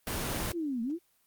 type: noise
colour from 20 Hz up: pink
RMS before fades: -33 dBFS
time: 0.07-0.52 s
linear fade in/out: 2 ms
type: linear two-way sweep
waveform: sine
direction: down then up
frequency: 362.7 to 220 to 362.7 Hz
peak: -30 dBFS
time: 0.52-0.99 s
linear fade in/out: 50 ms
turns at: 0.82 s
effects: white hiss -70 dBFS RMS until 1.26 s + Opus 24 kbps